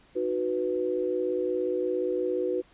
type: chord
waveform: sine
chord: B major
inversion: first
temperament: equal with one note detuned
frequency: 311.1 / 368.3 / 493.9 Hz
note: D#4 / F#4 / B4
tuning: 0 / -8 / 0 cents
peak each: -34 / -28 / -29 dBFS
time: 0.15-2.62 s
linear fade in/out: 20 ms
effects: pink hiss -59 dBFS RMS until 2.73 s + resampled to 8000 Hz